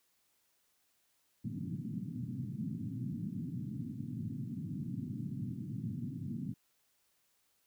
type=band-pass noise; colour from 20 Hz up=pink; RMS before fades=-40 dBFS; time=1.44-6.54 s; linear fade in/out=10 ms; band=110 to 270 Hz; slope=48 dB/octave; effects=white hiss -75 dBFS RMS until 7.66 s